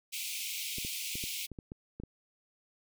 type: high-pass noise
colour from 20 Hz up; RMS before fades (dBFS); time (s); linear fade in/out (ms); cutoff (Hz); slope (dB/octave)
pink; -38; 0.12-1.47; 20; 2200; 96
type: clicks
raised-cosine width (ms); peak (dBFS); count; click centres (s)
3; -29; 9; 0.784 / 0.849 / 1.155 / 1.239 / 1.517 / 1.588 / 1.719 / 2 / 2.036
effects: none